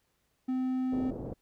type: tone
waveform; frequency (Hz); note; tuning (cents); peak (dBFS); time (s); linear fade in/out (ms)
triangle; 257.4; C4; -28; -26; 0.48-1.11; 10
type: low-pass noise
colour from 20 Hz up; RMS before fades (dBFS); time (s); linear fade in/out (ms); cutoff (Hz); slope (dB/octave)
white; -39; 0.92-1.34; 10; 520; 24
effects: pink hiss -75 dBFS RMS until 1.41 s